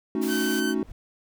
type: chord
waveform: triangle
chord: D# half-diminished seventh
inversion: second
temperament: equal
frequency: 220 / 277.2 / 311.1 / 370 Hz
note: A3 / C#4 / D#4 / F#4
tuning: 0 / 0 / 0 / 0 cents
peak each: -27 dBFS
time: 0.15-0.83 s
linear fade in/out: 2 ms
type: noise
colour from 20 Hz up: white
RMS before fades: -37 dBFS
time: 0.21-0.61 s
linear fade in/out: 20 ms
type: tone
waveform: sawtooth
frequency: 1531 Hz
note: G6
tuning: 41 cents flat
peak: -25 dBFS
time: 0.27-0.75 s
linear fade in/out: 50 ms
type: noise with exponential growth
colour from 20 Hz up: brown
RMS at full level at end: -39 dBFS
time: 0.62-0.92 s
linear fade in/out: 5 ms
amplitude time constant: 64 ms
effects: none